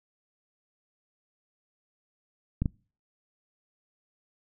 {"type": "clicks", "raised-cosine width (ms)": 5, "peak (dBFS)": -14, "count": 2, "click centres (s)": [2.62, 2.658], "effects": ["noise-tail reverb RT60 0.4 s tail -26 dB re dry"]}